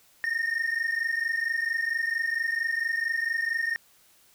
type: tone pair together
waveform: triangle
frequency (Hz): 1821.6 / 1846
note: A#6 / A#6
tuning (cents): -40 / -17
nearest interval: unison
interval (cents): 23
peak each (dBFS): -26 / -25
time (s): 0.24-3.76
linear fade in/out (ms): 0
effects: tanh soft clip ceiling -20 dBFS + white hiss -60 dBFS RMS until 4.34 s